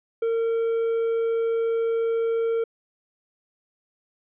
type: tone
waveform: triangle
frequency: 457.1 Hz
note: A#4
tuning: 34 cents flat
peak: -19 dBFS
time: 0.22-2.64 s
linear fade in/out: 5 ms
effects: resampled to 8000 Hz